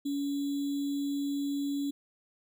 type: tone with sample-and-hold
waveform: sine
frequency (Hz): 282.7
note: C#4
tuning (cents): +34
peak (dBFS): -29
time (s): 0.05-1.91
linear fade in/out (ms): 10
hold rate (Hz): 3675
effects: none